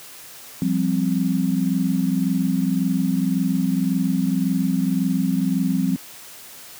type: chord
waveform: sine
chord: F suspended second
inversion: none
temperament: just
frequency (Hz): 174.61 / 196.44 / 261.9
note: F3 / G3 / C4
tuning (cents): 0 / +4 / +2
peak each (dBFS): -22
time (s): 0.62-5.96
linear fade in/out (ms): 0
effects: white hiss -41 dBFS RMS until 6.79 s + high-pass 100 Hz 12 dB/octave